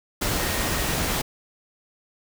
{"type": "tone in noise", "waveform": "sine", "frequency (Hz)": 1864.7, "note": "A#6", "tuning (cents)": 0, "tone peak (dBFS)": -36, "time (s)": [0.37, 0.95], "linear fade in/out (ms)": 10, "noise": "pink", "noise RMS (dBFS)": -25, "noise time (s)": [0.21, 1.22], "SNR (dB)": -14, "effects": []}